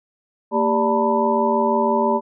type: tone cluster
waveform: sine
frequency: 229.3 / 395 / 585 / 896 / 982 Hz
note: A#3 / G4 / D5 / A5 / B5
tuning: -28 / +13 / -7 / +31 / -10 cents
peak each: -22 dBFS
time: 0.51-2.21 s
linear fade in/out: 50 ms
effects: none